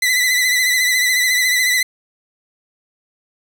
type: tone with vibrato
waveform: sawtooth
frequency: 2000 Hz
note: B6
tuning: 21 cents sharp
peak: -10 dBFS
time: 0.02-1.83 s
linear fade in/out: 5 ms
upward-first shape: sine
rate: 14 Hz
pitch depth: 45 cents each way
effects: none